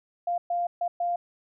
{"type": "tone bursts at uneven times", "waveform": "sine", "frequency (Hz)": 698, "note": "F5", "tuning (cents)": -1, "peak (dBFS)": -24, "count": 4, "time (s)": [[0.27, 0.38], [0.5, 0.67], [0.81, 0.88], [1, 1.16]], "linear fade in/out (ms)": 5, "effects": []}